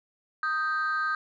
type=tone pair together; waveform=sine; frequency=1244.5 / 1568 Hz; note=D#6 / G6; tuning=0 / 0 cents; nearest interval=major third; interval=400 cents; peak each=-26 dBFS; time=0.43-1.15 s; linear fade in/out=2 ms; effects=tanh soft clip ceiling -22 dBFS